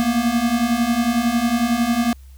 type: beating tone pair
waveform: square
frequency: 229.3 / 240.3 Hz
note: A#3 / B3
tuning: -28 / -47 cents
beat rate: 11 Hz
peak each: -22 / -19 dBFS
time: 0-2.13 s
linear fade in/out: 0 ms
effects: added 66 Hz sine -39 dBFS peak until 2.37 s + white hiss -57 dBFS RMS until 2.37 s